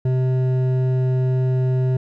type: tone with hard clipping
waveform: sine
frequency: 128.7 Hz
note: C3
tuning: 28 cents flat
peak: -18 dBFS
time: 0.05-1.97 s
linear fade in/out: 5 ms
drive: 9 dB
effects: none